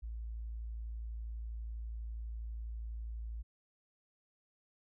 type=tone; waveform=sine; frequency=56.1 Hz; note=A1; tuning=34 cents sharp; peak=-39 dBFS; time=0.02-3.43 s; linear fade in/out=20 ms; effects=none